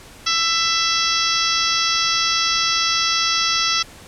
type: harmonic tone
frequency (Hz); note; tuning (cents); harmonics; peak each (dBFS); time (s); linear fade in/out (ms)
665; E5; +15; 2 / 3 / 4 / 5 / 6 / 7 / 8 / 9; -23 / -27 / -27 / -24 / -26 / -26 / -23 / -26; 0.26-3.83; 10
effects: pink hiss -42 dBFS RMS until 4.07 s + low-pass 11000 Hz 12 dB/octave